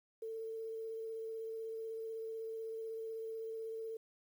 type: tone with vibrato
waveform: sine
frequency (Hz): 447.5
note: A4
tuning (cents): +29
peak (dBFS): -40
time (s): 0.22-3.97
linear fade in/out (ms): 5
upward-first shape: square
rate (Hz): 16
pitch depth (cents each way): 9
effects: 11-bit